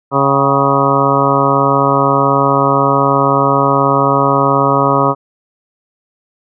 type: harmonic tone with a mistuned harmonic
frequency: 138.59 Hz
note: C#3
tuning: in tune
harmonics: 1 / 2 / 3 / 4 / 5 / 6 / 7 / 8 / 9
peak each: -18 / -18 / -18 / -17 / -20 / -22 / -16 / -17 / -16 dBFS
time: 0.11-5.15 s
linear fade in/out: 50 ms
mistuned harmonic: 6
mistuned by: -91 cents
effects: none